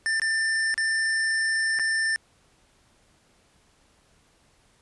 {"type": "tone with dropouts", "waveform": "square", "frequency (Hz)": 1786, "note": "A6", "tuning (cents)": 25, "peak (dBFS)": -23, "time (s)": [0.06, 2.16], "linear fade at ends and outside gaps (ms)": 0, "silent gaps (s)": [[0.198, 0.218], [0.742, 0.778], [1.789, 1.796]], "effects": ["pink hiss -62 dBFS RMS until 4.81 s", "resampled to 24000 Hz"]}